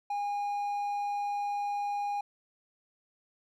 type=tone; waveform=triangle; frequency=816 Hz; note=G#5; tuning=31 cents flat; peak=-28 dBFS; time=0.1-2.21 s; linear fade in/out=5 ms; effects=none